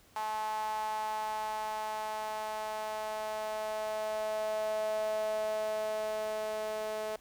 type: tone with high-pass filter sweep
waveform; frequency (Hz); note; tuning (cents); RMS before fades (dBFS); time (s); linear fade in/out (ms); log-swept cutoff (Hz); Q
sawtooth; 215.8; A3; -33; -35; 0.16-7.16; 2; 890 to 560; 6.9
effects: pink hiss -62 dBFS RMS until 7.2 s